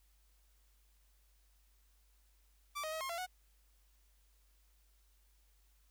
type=tone with pitch steps; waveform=sawtooth; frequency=1166 / 626 / 637 / 1070 / 680 / 735 Hz; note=D6 / D#5 / D#5 / C6 / F5 / F#5; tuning=-13 / +10 / +41 / +38 / -46 / -12 cents; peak=-35 dBFS; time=2.75-3.266 s; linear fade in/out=20 ms; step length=86 ms; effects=added 50 Hz sine -67 dBFS peak until 5.9 s + white hiss -75 dBFS RMS until 5.9 s